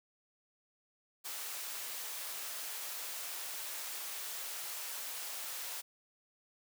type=high-pass noise; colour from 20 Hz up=white; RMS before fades=-42 dBFS; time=1.24-5.82 s; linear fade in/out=20 ms; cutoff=550 Hz; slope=12 dB/octave; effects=none